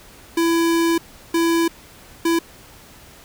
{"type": "tone bursts at uneven times", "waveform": "square", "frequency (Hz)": 333.6, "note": "E4", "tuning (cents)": 21, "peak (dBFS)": -16, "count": 3, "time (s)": [[0.37, 0.98], [1.34, 1.68], [2.25, 2.39]], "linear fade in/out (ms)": 5, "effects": ["pink hiss -45 dBFS RMS until 3.24 s"]}